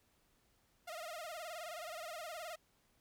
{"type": "tone with vibrato", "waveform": "sawtooth", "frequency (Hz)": 659.3, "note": "E5", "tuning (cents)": 0, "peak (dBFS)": -40, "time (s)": [0.87, 2.56], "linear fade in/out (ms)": 10, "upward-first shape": "sine", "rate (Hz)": 19, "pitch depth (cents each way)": 130, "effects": ["pink hiss -74 dBFS RMS until 3 s"]}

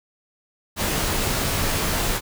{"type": "noise with comb filter", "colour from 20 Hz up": "pink", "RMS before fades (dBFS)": -23, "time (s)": [0.76, 2.21], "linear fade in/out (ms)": 50, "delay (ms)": 17, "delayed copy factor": -0.55, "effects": []}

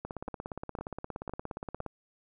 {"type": "two click trains", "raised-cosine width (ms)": 1, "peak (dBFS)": [-23, -24], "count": [32, 4], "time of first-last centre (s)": [[0.05, 1.863], [0.28, 1.803]], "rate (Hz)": [17.1, 1.97], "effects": []}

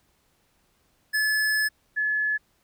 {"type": "tone pair in turn", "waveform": ["square", "sine"], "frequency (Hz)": [1720, 1713.2], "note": ["A6", "A6"], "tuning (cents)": [-40, -47], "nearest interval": "unison", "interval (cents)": 7, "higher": "first", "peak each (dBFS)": -22, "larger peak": "neither", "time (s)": [[1.13, 1.69], [1.96, 2.38]], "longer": "first", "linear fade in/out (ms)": 20, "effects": ["pink hiss -67 dBFS RMS until 2.63 s"]}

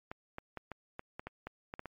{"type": "clicks", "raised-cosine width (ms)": 0.5, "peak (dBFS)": -26, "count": 11, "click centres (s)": [0.115, 0.384, 0.573, 0.717, 0.994, 1.195, 1.27, 1.47, 1.739, 1.794, 1.857], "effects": ["MP3 64 kbps"]}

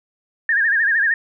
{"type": "tone with vibrato", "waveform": "sine", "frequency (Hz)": 1722, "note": "A6", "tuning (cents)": -38, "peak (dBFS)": -14, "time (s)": [0.49, 1.14], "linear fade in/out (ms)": 2, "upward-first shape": "sine", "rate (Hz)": 13, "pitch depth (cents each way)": 130, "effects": []}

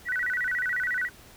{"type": "tone with vibrato", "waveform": "sine", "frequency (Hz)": 1706, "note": "G#6", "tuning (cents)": 46, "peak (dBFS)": -25, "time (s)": [0.05, 1.1], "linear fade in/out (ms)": 50, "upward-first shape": "square", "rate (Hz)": 14, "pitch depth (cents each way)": 220, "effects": ["pink hiss -51 dBFS RMS until 1.36 s"]}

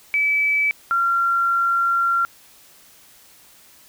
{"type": "tone pair in turn", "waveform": "sine", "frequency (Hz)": [2300, 1374.7], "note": ["D7", "F6"], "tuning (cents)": [-37, -28], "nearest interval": "major sixth", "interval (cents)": 891, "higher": "first", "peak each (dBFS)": -16, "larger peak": "neither", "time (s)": [[0.14, 0.71], [0.91, 2.25]], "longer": "second", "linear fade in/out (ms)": 0, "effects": ["white hiss -50 dBFS RMS until 3.88 s"]}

